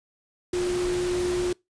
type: tone in noise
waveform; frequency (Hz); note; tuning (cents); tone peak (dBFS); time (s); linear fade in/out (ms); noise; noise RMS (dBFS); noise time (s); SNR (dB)
sine; 357.8; F4; +42; -23; 0.53-1.53; 5; pink; -34; 0.53-1.53; +8
effects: noise-tail reverb RT60 0.2 s tail -24 dB re dry + resampled to 22050 Hz